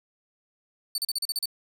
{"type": "tone bursts", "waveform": "sawtooth", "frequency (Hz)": 4500, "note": "C#8", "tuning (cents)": 25, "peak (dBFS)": -23, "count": 8, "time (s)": [0.95, 1.457], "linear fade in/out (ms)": 2, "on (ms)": 31, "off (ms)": 37, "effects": []}